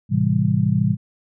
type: chord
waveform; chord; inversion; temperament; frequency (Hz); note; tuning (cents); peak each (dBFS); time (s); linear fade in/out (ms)
sine; A minor seventh; none; just; 110 / 132 / 165 / 198; A2 / C3 / E3 / G3; 0 / +16 / +2 / +18; -21; 0.09-0.97; 50
effects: none